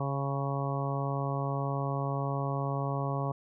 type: harmonic tone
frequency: 138.59 Hz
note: C#3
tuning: in tune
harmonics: 1 / 2 / 3 / 4 / 5 / 6 / 7 / 8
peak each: -31 / -40 / -40 / -39 / -39 / -43 / -41 / -39 dBFS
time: 0-3.32 s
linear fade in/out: 5 ms
effects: none